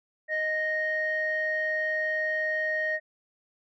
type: tone pair together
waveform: sine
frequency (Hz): 622.3 / 1862.8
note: D#5 / A#6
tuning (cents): 0 / -2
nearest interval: octave + perfect fifth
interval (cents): 1898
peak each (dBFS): -30 / -26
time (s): 0.28-3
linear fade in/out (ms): 50
effects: tanh soft clip ceiling -19 dBFS